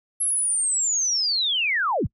sine linear sweep, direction down, 11175 to 30.53 Hz, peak -20 dBFS, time 0.2-2.07 s, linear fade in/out 10 ms, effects noise-tail reverb RT60 0.1 s tail -26 dB re dry

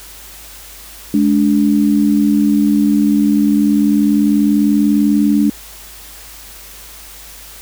sine tone pair together, 211 / 291.2 Hz, G#3 / D4, +28 / -15 cents, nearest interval tritone, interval 557 cents, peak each -12 dBFS, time 1.14-5.5 s, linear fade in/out 2 ms, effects added 50 Hz sine -41 dBFS peak until 7.61 s + white hiss -36 dBFS RMS until 7.61 s

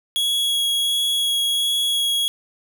45% pulse tone with vibrato, 3332 Hz, G#7, 5 cents sharp, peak -18 dBFS, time 0.16-2.28 s, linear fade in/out 0 ms, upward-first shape sine, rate 1.4 Hz, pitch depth 8 cents each way, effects none

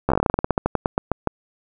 slowing click train, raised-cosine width 1 ms, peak -4 dBFS, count 21, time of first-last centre 0.09-1.273 s, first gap 13 ms, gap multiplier 1.14, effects none

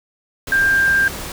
sine tone in noise, 1590 Hz, G6, 24 cents sharp, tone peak -12 dBFS, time 0.52-1.08 s, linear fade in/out 2 ms, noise pink, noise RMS -29 dBFS, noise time 0.47-1.32 s, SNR +14 dB, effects none

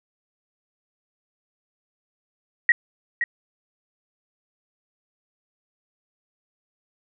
sine tone with echo, 1900 Hz, A#6, 33 cents sharp, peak -11 dBFS, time 2.69-2.72 s, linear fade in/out 2 ms, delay 520 ms, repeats 1, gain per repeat -9 dB, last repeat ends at 3.24 s, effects none

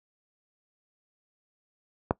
click, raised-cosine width 1 ms, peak -8 dBFS, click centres 2.109 s, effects noise-tail reverb RT60 0.1 s tail -22 dB re dry + high-pass 60 Hz 12 dB/octave

